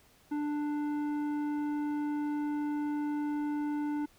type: tone with tanh clipping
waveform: sine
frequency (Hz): 295.3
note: D4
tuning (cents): +10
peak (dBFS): -32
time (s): 0.31-4.06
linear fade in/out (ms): 10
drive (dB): 11
effects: pink hiss -63 dBFS RMS until 4.18 s